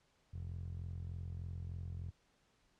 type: tone with band-pass filter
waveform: 15% pulse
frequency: 43.33 Hz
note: F1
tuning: 13 cents flat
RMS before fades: -44 dBFS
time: 0.33-2.11 s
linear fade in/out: 10 ms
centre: 93 Hz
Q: 2.4
effects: pink hiss -74 dBFS RMS until 2.79 s + low-pass 7000 Hz 12 dB/octave